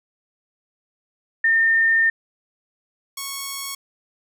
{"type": "tone pair in turn", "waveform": ["sine", "5% pulse"], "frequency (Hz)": [1814, 1104], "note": ["A#6", "C#6"], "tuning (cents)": [-48, -7], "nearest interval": "major sixth", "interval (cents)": 859, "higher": "first", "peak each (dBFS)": [-14, -16], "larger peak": "first", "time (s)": [[1.44, 2.1], [3.17, 3.75]], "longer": "first", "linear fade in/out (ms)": 5, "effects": []}